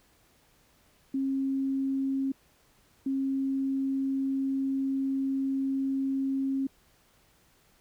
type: tone pair in turn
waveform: sine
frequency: 270 / 270 Hz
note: C#4 / C#4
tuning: -45 / -45 cents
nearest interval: unison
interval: 0 cents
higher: neither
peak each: -26 / -26 dBFS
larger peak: neither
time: 1.14-2.32 / 3.06-6.67 s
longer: second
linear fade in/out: 5 ms
effects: pink hiss -64 dBFS RMS until 7.8 s